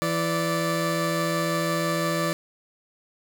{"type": "tone pair together", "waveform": "20% pulse", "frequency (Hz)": [166.02, 584], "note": ["E3", "D5"], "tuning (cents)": [13, -10], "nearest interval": "octave + minor seventh", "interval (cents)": 2177, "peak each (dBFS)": -21, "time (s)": [0.02, 2.33], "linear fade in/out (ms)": 0, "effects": []}